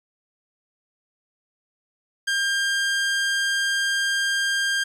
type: tone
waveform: sawtooth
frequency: 1600 Hz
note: G6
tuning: 35 cents sharp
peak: -17 dBFS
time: 2.27-4.84 s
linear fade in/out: 10 ms
effects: low-pass 9000 Hz 12 dB/octave + 9-bit